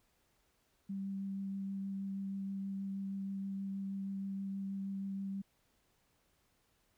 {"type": "tone with vibrato", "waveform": "sine", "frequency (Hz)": 195.3, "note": "G3", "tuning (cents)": -6, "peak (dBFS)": -37, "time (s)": [0.89, 5.42], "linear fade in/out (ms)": 10, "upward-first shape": "triangle", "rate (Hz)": 6.3, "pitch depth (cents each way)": 11, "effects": ["pink hiss -75 dBFS RMS until 6.97 s"]}